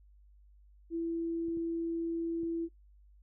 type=tone; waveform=sine; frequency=333.1 Hz; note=E4; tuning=18 cents sharp; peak=-31 dBFS; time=0.9-2.69 s; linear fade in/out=50 ms
type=clicks; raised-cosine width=3 ms; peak=-39 / -36 / -36 dBFS; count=3; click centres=1.484 / 1.572 / 2.433 s
effects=noise-tail reverb RT60 0.1 s tail -17 dB re dry + added 50 Hz sine -57 dBFS peak until 3.22 s